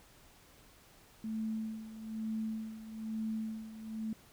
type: tone with tremolo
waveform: sine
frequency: 220 Hz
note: A3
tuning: in tune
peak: -33 dBFS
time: 1.24-4.13 s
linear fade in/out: 2 ms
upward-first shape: sine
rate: 1.1 Hz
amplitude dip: 75%
effects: pink hiss -61 dBFS RMS until 4.32 s